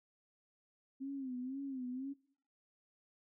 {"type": "tone with vibrato", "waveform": "sine", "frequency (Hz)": 262.8, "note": "C4", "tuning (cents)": 8, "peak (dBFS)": -39, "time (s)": [1, 2.14], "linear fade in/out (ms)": 20, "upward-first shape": "sine", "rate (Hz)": 2, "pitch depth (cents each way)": 99, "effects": ["noise-tail reverb RT60 0.5 s tail -19 dB re dry"]}